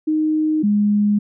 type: tone pair in turn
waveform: sine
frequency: 310 / 206.9 Hz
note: D#4 / G#3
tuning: -6 / -6 cents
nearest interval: perfect fifth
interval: 700 cents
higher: first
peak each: -15 / -13 dBFS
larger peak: second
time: 0.07-0.63 / 0.63-1.19 s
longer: neither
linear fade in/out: 10 ms
effects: none